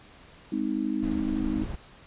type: chord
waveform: sine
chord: Ab major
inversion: none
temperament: just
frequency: 207.7 / 259.6 / 311.5 Hz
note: Ab3 / C4 / Eb4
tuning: 0 / -13 / +2 cents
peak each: -31 / -30 / -29 dBFS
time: 0.52-1.64 s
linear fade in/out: 5 ms
type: noise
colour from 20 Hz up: brown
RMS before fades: -35 dBFS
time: 1.02-1.76 s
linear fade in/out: 10 ms
effects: pink hiss -52 dBFS RMS until 2.06 s + resampled to 8000 Hz